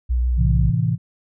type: tone with vibrato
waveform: sine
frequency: 61.1 Hz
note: B1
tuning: 18 cents flat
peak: -16 dBFS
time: 0.09-0.71 s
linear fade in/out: 20 ms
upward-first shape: sine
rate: 6.6 Hz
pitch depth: 26 cents each way
type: chord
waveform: sine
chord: A minor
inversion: none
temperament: equal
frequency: 110 / 130.81 / 164.81 Hz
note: A2 / C3 / E3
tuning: 0 / 0 / 0 cents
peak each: -21 dBFS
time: 0.36-0.98 s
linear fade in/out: 50 ms
effects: none